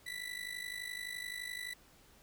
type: tone with amplitude modulation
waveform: 30% pulse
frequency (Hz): 1975.5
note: B6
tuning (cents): 0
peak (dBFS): -34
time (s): 0.06-1.74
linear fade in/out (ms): 10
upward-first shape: sine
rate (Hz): 51.7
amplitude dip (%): 80
effects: pink hiss -63 dBFS RMS until 2.22 s